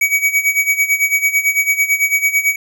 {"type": "tone with tremolo", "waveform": "square", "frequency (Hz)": 2265, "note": "C#7", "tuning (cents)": 37, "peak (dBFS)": -10, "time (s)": [0.01, 2.56], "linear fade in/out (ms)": 5, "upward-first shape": "sine", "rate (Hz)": 9, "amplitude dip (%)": 80, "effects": []}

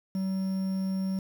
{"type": "tone with quantisation", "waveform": "triangle", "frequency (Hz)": 190.5, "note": "G3", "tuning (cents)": -49, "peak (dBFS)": -25, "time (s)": [0.15, 1.19], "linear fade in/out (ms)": 2, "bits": 8, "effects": []}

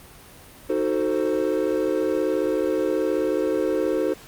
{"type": "chord", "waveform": "triangle", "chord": "D# diminished seventh", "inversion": "none", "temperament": "equal with one note detuned", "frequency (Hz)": [311.1, 370, 444.6, 523.3], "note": ["D#4", "F#4", "A4", "C5"], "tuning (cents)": [0, 0, 18, 0], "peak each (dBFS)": -24, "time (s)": [0.69, 4.14], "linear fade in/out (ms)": 10, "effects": ["pink hiss -46 dBFS RMS until 4.27 s", "Opus 32 kbps"]}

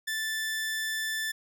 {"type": "tone", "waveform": "sawtooth", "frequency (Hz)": 1760, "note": "A6", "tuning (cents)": 0, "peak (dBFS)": -26, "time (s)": [0.07, 1.32], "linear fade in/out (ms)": 10, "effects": []}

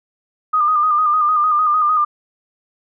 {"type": "tone with vibrato", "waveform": "sine", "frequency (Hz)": 1224, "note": "D#6", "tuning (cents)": -29, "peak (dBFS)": -12, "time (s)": [0.53, 2.05], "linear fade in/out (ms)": 10, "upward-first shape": "square", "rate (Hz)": 6.6, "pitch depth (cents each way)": 39, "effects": []}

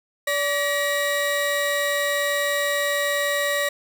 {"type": "tone pair together", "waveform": "35% pulse", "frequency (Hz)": [576, 1906.3], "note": ["D5", "A#6"], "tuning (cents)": [-34, 38], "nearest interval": "octave + major sixth", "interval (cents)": 2072, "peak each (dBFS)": -22, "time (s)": [0.27, 3.69], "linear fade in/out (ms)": 5, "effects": []}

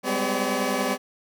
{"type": "tone cluster", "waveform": "15% pulse", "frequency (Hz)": [195.2, 205.4, 254.2, 570], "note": ["G3", "G#3", "C4", "C#5"], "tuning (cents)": [-7, -19, -50, 48], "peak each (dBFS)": [-24, -24, -20, -23], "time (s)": [0.03, 0.98], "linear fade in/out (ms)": 50, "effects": []}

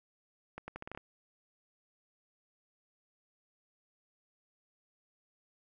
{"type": "accelerating click train", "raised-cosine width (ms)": 0.5, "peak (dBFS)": -27, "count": 8, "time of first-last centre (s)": [0.58, 0.975], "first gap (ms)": 100, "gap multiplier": 0.8, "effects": []}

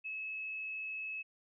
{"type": "tone", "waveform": "sine", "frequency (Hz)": 2587, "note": "E7", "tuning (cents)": -33, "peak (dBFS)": -38, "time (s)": [0.04, 1.23], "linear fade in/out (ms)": 20, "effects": []}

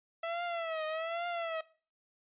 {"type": "tone with vibrato", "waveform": "sawtooth", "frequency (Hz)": 659.3, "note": "E5", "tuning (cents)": 0, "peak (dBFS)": -30, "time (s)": [0.23, 1.61], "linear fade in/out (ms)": 5, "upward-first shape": "triangle", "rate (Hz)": 1.2, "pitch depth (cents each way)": 110, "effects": ["noise-tail reverb RT60 0.4 s tail -19 dB re dry", "resampled to 8000 Hz"]}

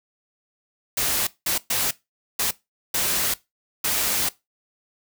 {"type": "noise bursts at uneven times", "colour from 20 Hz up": "white", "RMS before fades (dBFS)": -23, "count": 6, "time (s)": [[0.97, 1.27], [1.46, 1.58], [1.7, 1.91], [2.39, 2.51], [2.94, 3.34], [3.84, 4.29]], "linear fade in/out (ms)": 5, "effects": ["noise-tail reverb RT60 0.2 s tail -19 dB re dry"]}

